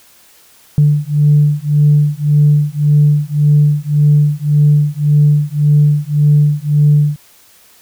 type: beating tone pair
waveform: sine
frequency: 146.83 / 148.63 Hz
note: D3 / D3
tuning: 0 / +21 cents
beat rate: 1.8 Hz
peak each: -10 dBFS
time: 0.78-7.16 s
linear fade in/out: 0 ms
effects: tanh soft clip ceiling -1 dBFS + white hiss -46 dBFS RMS until 7.81 s